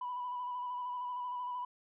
sine tone with vibrato, 987.8 Hz, B5, in tune, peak -35 dBFS, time 0.01-1.65 s, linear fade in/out 5 ms, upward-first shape square, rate 13 Hz, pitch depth 21 cents each way, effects tanh soft clip ceiling -32 dBFS

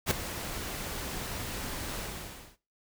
pink noise with ADSR envelope, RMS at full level -24 dBFS, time 0.06-2.57 s, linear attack 51 ms, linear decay 4 ms, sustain -13 dB, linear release 590 ms, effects noise-tail reverb RT60 0.3 s tail -18 dB re dry

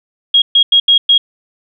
sine tone bursts at uneven times, 3281 Hz, G#7, 22 cents flat, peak -5 dBFS, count 5, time 0.34-0.42 / 0.55-0.63 / 0.72-0.8 / 0.88-0.98 / 1.09-1.18 s, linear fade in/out 5 ms, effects none

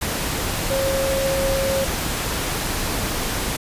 sine tone in noise, 541 Hz, C#5, 42 cents flat, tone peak -20 dBFS, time 0.7-1.85 s, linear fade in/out 10 ms, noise pink, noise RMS -24 dBFS, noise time 0.01-3.57 s, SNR +1 dB, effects resampled to 32000 Hz

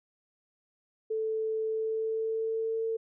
sine tone with pitch glide, 440 to 449.5 Hz, A4 to A4, 0 to +37 cents, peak -28 dBFS, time 1.1-2.97 s, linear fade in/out 10 ms, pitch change +37 cents, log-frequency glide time 1.67-2.86 s, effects none

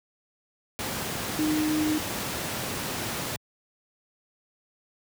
sine tone in noise, 307.5 Hz, D#4, 20 cents flat, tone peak -23 dBFS, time 1.39-1.98 s, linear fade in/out 0 ms, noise pink, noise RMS -31 dBFS, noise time 0.79-3.36 s, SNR +5 dB, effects high-pass 100 Hz 12 dB/octave

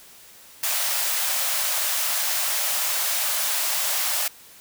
white high-pass noise, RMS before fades -24 dBFS, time 0.63-4.28 s, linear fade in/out 5 ms, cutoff 540 Hz, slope 96 dB/octave, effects white hiss -48 dBFS RMS until 4.6 s

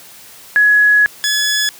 sine / 15% pulse tone pair in turn, 1682 / 1699.6 Hz, G#6 / G#6, +22 / +40 cents, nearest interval unison, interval 18 cents, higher second, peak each -7 dBFS, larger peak neither, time 0.56-1.06 / 1.24-1.69 s, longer first, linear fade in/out 0 ms, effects white hiss -39 dBFS RMS until 1.79 s + high-pass 80 Hz 12 dB/octave

